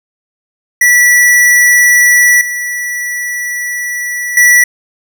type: tone with level steps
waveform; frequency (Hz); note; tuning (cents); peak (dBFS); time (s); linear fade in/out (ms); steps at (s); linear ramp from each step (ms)
square; 1953; B6; -20; -5 / -16 / -4; 0.81-4.64; 5; 2.41 / 4.37; 2
effects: none